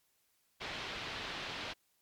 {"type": "low-pass noise", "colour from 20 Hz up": "white", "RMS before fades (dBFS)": -42, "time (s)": [0.6, 1.74], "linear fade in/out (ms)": 20, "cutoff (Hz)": 3900, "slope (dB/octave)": 24, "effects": ["white hiss -75 dBFS RMS until 2.01 s", "MP3 96 kbps"]}